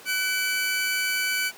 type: tone pair together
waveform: sawtooth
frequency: 1498.6 / 2303 Hz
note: F#6 / D7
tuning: +22 / -34 cents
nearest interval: perfect fifth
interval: 744 cents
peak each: -23 dBFS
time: 0.05-1.52 s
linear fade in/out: 50 ms
effects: pink hiss -46 dBFS RMS until 1.57 s + high-pass 300 Hz 12 dB/octave